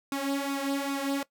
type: tone with flanger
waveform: sawtooth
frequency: 277.2 Hz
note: C#4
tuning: in tune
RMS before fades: -30 dBFS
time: 0.12-1.23 s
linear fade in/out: 2 ms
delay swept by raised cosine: 0.79 to 3.39 ms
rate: 2.5 Hz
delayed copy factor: +0.65
effects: noise-tail reverb RT60 0.1 s tail -19 dB re dry